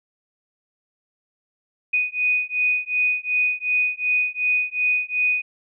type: beating tone pair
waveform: sine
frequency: 2484 / 2486.7 Hz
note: D#7 / D#7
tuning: -3 / -2 cents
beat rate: 2.7 Hz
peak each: -22 / -22 dBFS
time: 1.93-5.42 s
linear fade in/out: 10 ms
effects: none